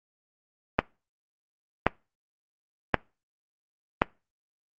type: click train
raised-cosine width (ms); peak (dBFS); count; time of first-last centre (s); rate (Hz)
0.5; -3; 4; 0.79-4.019; 0.929
effects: noise-tail reverb RT60 0.3 s tail -25 dB re dry + Opus 24 kbps